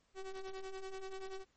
square ring-modulated tone, 189.8 Hz, F#3, 44 cents sharp, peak -40 dBFS, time 0.14-1.45 s, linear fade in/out 50 ms, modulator 195 Hz, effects pink hiss -75 dBFS RMS until 1.56 s + MP3 32 kbps

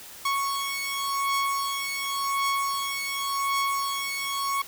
sawtooth beating tone pair, 1106 / 1106.9 Hz, C#6 / C#6, -4 / -3 cents, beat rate 0.9 Hz, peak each -26 / -24 dBFS, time 0.25-4.62 s, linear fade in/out 5 ms, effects white hiss -44 dBFS RMS until 4.67 s

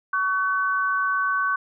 sine tone pair together, 1127 / 1515.4 Hz, C#6 / F#6, +28 / +41 cents, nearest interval perfect fourth, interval 513 cents, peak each -23 dBFS, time 0.13-1.56 s, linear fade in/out 5 ms, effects none

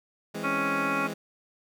20% pulse chord, E augmented, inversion none, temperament equal, 164.81 / 207.7 / 261.6 Hz, E3 / G#3 / B#3, 0 / 0 / 0 cents, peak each -33 / -30 / -35 dBFS, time 0.34-1.14 s, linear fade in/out 10 ms
harmonic tone, 277.2 Hz, C#4, in tune, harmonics 1 / 2 / 3 / 4 / 5 / 6 / 7 / 8 / 9, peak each -33 / -37 / -38 / -31 / -30 / -41 / -40 / -43 / -34 dBFS, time 0.43-1.08 s, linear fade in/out 20 ms
effects none

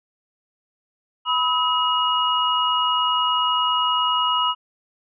sine tone cluster, 987 / 1280 / 2885 Hz, B5 / D#6 / F#7, -1 / +49 / -44 cents, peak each -22 dBFS, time 1.25-4.55 s, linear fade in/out 50 ms, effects none

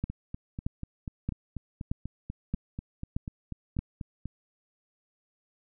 two click trains, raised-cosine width 5 ms, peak -17 / -23 dBFS, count 7 / 18, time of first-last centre 0.04-3.79 / 0.1-4.256 s, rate 1.6 / 4.09 Hz, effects none

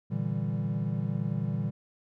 triangle chord, E half-diminished seventh, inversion second, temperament equal, 116.54 / 146.83 / 164.81 / 196 Hz, Bb2 / D3 / E3 / G3, 0 / 0 / 0 / 0 cents, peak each -31 / -31 / -32 / -32 dBFS, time 0.1-1.71 s, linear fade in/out 20 ms, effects none

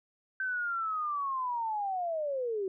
sine linear sweep, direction down, 1551 to 368.9 Hz, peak -30 dBFS, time 0.4-2.68 s, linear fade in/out 2 ms, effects none

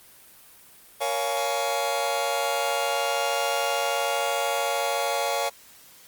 sawtooth chord, Bb minor seventh, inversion none, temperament just, 466.2 / 559.4 / 699.2 / 839.1 Hz, Bb4 / Db5 / F5 / Ab5, 0 / +16 / +2 / +18 cents, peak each -29 / -24 / -25 / -25 dBFS, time 1-5.5 s, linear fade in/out 20 ms, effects white hiss -51 dBFS RMS until 6.07 s + Opus 32 kbps

